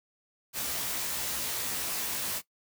white noise with comb filter, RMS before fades -33 dBFS, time 0.53-2.42 s, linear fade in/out 50 ms, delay 16 ms, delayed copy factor +0.8, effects noise-tail reverb RT60 0.1 s tail -18 dB re dry

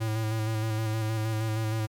square tone with vibrato, 110 Hz, A2, in tune, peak -27 dBFS, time 0-1.87 s, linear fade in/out 20 ms, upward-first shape square, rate 6.4 Hz, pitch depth 24 cents each way, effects MP3 96 kbps

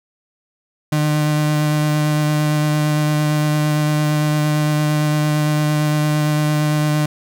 35% pulse tone with vibrato, 151 Hz, D3, 48 cents sharp, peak -13 dBFS, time 0.92-7.06 s, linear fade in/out 5 ms, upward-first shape sine, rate 8.8 Hz, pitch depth 12 cents each way, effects none

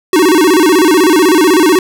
square tone with vibrato, 338.7 Hz, E4, 47 cents sharp, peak -6 dBFS, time 0.13-1.79 s, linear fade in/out 2 ms, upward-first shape square, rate 16 Hz, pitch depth 170 cents each way, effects none

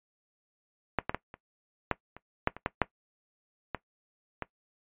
clicks, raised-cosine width 0.5 ms, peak -10 / -13 / -15 / -28 / -10 / -30 / -8 / -26 / -12 / -7 / -16 / -18 dBFS, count 12, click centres 0.987 / 1.095 / 1.146 / 1.341 / 1.913 / 2.166 / 2.474 / 2.566 / 2.661 / 2.817 / 3.747 / 4.423 s, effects noise-tail reverb RT60 0.1 s tail -18 dB re dry + resampled to 8000 Hz

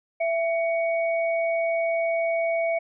sine tone pair together, 666 / 2240 Hz, E5 / C#7, +18 / +18 cents, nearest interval octave + major sixth, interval 2100 cents, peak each -22 / -30 dBFS, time 0.2-2.79 s, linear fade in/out 10 ms, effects none

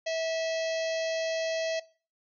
harmonic tone with a mistuned harmonic, 650 Hz, E5, 24 cents flat, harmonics 1 / 3 / 4 / 5 / 6 / 7 / 8 / 9 / 10, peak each -29 / -39 / -41 / -43 / -45 / -46 / -47 / -48 / -49 dBFS, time 0.06-1.8 s, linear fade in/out 10 ms, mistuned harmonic 6, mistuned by +90 cents, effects noise-tail reverb RT60 0.4 s tail -21 dB re dry

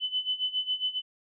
sine tone with tremolo, 3016 Hz, F#7, 32 cents sharp, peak -24 dBFS, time 0-1.02 s, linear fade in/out 50 ms, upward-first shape sine, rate 7.3 Hz, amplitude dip 85%, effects none

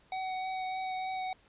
square tone with vibrato, 751 Hz, F#5, 26 cents sharp, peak -34 dBFS, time 0.12-1.33 s, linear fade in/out 2 ms, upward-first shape triangle, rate 3.3 Hz, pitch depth 13 cents each way, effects pink hiss -64 dBFS RMS until 1.48 s + resampled to 8000 Hz

